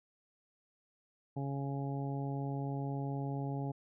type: harmonic tone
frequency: 138.8 Hz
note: C#3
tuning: 3 cents sharp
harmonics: 1 / 2 / 3 / 4 / 5 / 6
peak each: -36 / -41 / -46 / -50 / -48 / -47 dBFS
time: 1.36-3.72 s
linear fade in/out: 10 ms
effects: none